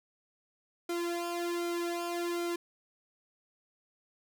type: tone with flanger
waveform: sawtooth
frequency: 345 Hz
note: F4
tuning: 21 cents flat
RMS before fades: -34 dBFS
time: 0.89-2.56 s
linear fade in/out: 5 ms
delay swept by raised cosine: 1.1 to 2.4 ms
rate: 1.3 Hz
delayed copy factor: -0.9
effects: none